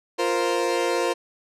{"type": "chord", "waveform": "30% pulse", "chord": "F suspended fourth", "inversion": "none", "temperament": "equal", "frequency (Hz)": [349.2, 466.2, 523.3], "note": ["F4", "Bb4", "C5"], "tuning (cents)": [0, 0, 0], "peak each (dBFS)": -23, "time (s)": [0.18, 1.14], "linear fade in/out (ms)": 20, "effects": ["low-pass 9000 Hz 12 dB/octave"]}